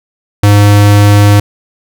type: tone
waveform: square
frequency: 102.6 Hz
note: G#2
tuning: 21 cents flat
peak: -3 dBFS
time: 0.43-1.4 s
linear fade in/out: 5 ms
effects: none